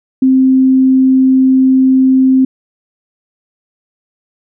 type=tone; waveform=sine; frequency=261.9 Hz; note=C4; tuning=2 cents sharp; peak=-5 dBFS; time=0.22-2.45 s; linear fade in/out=5 ms; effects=none